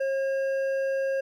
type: tone with hard clipping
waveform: sine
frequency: 540 Hz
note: C#5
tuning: 45 cents flat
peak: -26 dBFS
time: 0-1.21 s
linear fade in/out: 10 ms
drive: 7 dB
effects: none